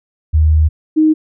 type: tone pair in turn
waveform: sine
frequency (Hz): 77.78 / 311.7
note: D#2 / D#4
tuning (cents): 0 / +3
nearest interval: 2 octaves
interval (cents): 2403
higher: second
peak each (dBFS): -7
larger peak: neither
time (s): 0.33-0.69 / 0.96-1.14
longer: first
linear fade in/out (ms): 20
effects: none